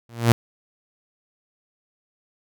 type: tone with exponential growth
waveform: sawtooth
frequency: 116.9 Hz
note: A#2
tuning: 5 cents sharp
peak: -5 dBFS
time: 0.09-0.32 s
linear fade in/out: 0 ms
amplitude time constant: 50 ms
effects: none